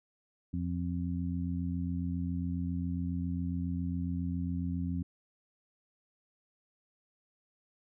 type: harmonic tone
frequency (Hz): 87.31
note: F2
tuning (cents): 0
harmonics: 1 / 2 / 3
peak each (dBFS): -35 / -35 / -37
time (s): 0.53-5.03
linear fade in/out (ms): 10
effects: none